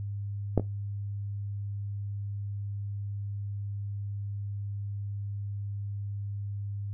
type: clicks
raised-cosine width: 2 ms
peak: -9 / -17 dBFS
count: 2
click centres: 0.577 / 0.597 s
effects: noise-tail reverb RT60 0.2 s tail -19 dB re dry + added 101 Hz sine -32 dBFS peak until 6.93 s